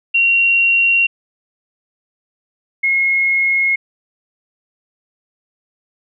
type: tone pair in turn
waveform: sine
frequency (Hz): 2749 / 2162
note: F7 / C#7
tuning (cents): -28 / -44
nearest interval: major third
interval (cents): 416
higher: first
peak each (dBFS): -10 / -12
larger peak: first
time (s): 0.14-1.07 / 2.83-3.76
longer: neither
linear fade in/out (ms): 10
effects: none